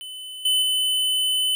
square tone with level steps, 3021 Hz, F#7, 35 cents sharp, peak -34 / -18 / -20 dBFS, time 0.01-1.55 s, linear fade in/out 0 ms, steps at 0.45 / 0.62 s, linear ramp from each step 5 ms, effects 10-bit

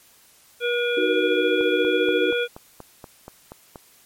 harmonic tone, 481 Hz, B4, 46 cents flat, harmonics 1 / 3 / 5 / 7, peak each -22 / -27 / -29 / -30 dBFS, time 0.6-2.48 s, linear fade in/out 50 ms
sine chord, D# minor, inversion none, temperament just, 311.1 / 373.4 / 466.7 Hz, D#4 / F#4 / A#4, 0 / +16 / +2 cents, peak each -25 / -23 / -27 dBFS, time 0.97-2.31 s, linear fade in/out 5 ms
click train, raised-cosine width 1 ms, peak -23 dBFS, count 10, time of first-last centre 1.61-3.758 s, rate 4.19 Hz
effects white hiss -54 dBFS RMS until 4.05 s + MP3 64 kbps

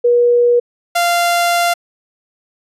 sine / sawtooth tone pair in turn, 481.5 / 693.4 Hz, B4 / F5, -44 / -13 cents, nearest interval tritone, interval 631 cents, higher second, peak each -8 dBFS, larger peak neither, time 0.04-0.6 / 0.95-1.74 s, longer second, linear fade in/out 10 ms, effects resampled to 32000 Hz

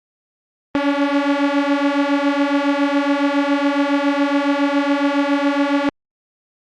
sawtooth beating tone pair, 280 / 287.2 Hz, C#4 / D4, +18 / -39 cents, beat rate 7.2 Hz, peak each -14 dBFS, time 0.75-5.89 s, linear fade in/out 0 ms, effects low-pass 3000 Hz 12 dB/octave + Opus 32 kbps

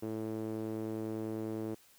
sawtooth tone with band-pass filter, 110 Hz, A2, in tune, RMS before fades -38 dBFS, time 0.02-1.75 s, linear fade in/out 10 ms, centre 360 Hz, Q 2.2, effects white hiss -63 dBFS RMS until 1.98 s

